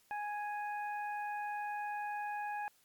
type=harmonic tone; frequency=830.6 Hz; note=G#5; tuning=in tune; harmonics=1 / 2 / 3; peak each=-37 / -44 / -50 dBFS; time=0.11-2.68 s; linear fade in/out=0 ms; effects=white hiss -69 dBFS RMS until 2.84 s + MP3 96 kbps

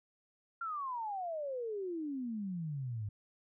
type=exponential sweep; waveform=sine; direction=down; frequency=1396.9 to 100 Hz; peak=-36 dBFS; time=0.61-3.09 s; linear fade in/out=5 ms; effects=none

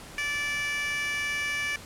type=tone with high-pass filter; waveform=15% pulse; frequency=582 Hz; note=D5; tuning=16 cents flat; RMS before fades=-30 dBFS; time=0.18-1.76 s; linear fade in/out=2 ms; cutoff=2100 Hz; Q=3.2; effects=pink hiss -45 dBFS RMS until 1.85 s + low-pass 11000 Hz 12 dB/octave

